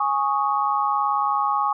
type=chord; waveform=sine; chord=Ab suspended fourth; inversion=none; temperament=just; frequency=830.6 / 1107.5 / 1245.9 Hz; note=Ab5 / Db6 / Eb6; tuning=0 / -2 / +2 cents; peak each=-23 / -22 / -26 dBFS; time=0-1.73 s; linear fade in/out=5 ms; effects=none